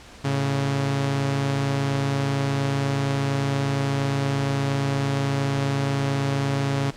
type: tone pair together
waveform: sawtooth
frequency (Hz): 110 / 138.59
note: A2 / C#3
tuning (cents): 0 / 0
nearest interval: major third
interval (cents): 400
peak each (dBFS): -26 / -18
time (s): 0.24-6.91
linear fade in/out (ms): 10
effects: pink hiss -45 dBFS RMS until 6.96 s + low-pass 7000 Hz 12 dB/octave

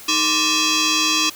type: tone with frequency modulation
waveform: sine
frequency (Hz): 1165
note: D6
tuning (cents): -14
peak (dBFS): -13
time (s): 0.08-1.3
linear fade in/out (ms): 10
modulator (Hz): 738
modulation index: 7.2
effects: tanh soft clip ceiling -14 dBFS + white hiss -39 dBFS RMS until 1.35 s

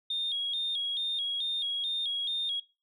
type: tone with vibrato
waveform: sine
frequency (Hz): 3471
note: A7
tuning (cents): -24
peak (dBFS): -28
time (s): 0.1-2.6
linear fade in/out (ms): 5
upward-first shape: square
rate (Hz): 2.3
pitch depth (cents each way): 83
effects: noise-tail reverb RT60 0.3 s tail -22 dB re dry + tanh soft clip ceiling -24 dBFS

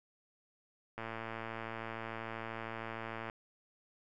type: click train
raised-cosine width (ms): 0.5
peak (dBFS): -26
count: 263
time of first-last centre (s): 0.98-3.299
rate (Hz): 113
effects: none

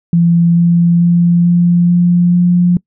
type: tone with pitch steps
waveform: sine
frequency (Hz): 170 / 171.28 / 172.57 / 173.87 / 175.18 / 176.5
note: F3 / F3 / F3 / F3 / F3 / F3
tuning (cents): -46 / -33 / -20 / -7 / +6 / +19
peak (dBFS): -6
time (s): 0.13-2.77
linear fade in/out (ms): 2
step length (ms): 440
effects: noise-tail reverb RT60 0.1 s tail -24 dB re dry

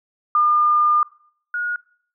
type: tone pair in turn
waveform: sine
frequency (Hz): 1207 / 1443.3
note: D6 / F#6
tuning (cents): +47 / -43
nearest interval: minor third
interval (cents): 310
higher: second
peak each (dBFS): -13 / -21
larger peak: first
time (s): 0.35-1.03 / 1.54-1.76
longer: first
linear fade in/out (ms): 2
effects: noise-tail reverb RT60 0.6 s tail -23 dB re dry

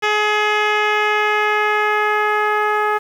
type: tone with low-pass filter sweep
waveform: 10% pulse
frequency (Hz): 422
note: G#4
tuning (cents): +28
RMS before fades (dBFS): -17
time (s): 0.02-2.99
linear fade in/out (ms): 20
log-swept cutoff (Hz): 3700 to 1400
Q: 1.2
effects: 7-bit

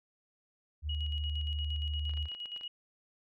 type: tone with vibrato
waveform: sine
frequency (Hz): 75.2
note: D2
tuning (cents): +42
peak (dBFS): -32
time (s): 0.82-2.29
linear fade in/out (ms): 50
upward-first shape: sine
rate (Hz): 16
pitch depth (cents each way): 12
type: tone with tremolo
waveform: sine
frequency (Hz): 2901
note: F#7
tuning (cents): -35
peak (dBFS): -37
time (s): 0.89-2.68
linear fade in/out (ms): 5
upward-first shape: square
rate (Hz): 8.6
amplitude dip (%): 55
type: clicks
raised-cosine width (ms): 0.3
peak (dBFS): -36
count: 9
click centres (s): 2.095 / 2.137 / 2.174 / 2.256 / 2.317 / 2.349 / 2.457 / 2.563 / 2.611
effects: none

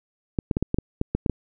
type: clicks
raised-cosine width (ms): 3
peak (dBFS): -9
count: 10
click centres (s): 0.388 / 0.512 / 0.569 / 0.626 / 0.744 / 0.786 / 1.014 / 1.15 / 1.262 / 1.297
effects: none

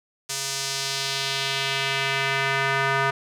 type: tone with band-pass filter sweep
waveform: square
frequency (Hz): 136.6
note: C#3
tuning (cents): -25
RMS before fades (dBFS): -25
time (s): 0.29-3.11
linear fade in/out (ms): 10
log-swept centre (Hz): 6900 to 1400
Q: 1.4
effects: none

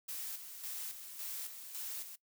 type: noise with tremolo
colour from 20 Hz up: blue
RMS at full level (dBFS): -42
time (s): 0.08-2.16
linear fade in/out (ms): 10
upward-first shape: square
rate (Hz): 1.8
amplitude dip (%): 55
effects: noise-tail reverb RT60 0.1 s tail -20 dB re dry

